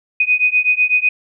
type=beating tone pair; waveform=sine; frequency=2489 / 2497 Hz; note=D#7 / D#7; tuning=0 / +6 cents; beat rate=8 Hz; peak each=-15 dBFS; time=0.2-1.09 s; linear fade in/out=5 ms; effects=none